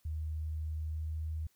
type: tone with pitch glide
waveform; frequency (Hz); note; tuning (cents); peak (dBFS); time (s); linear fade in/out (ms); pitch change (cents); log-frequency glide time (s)
sine; 78 to 78.86; D#2 to D#2; +5 to +24; -34; 0.05-1.47; 5; +19; 0.75-1.33
effects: white hiss -72 dBFS RMS until 1.55 s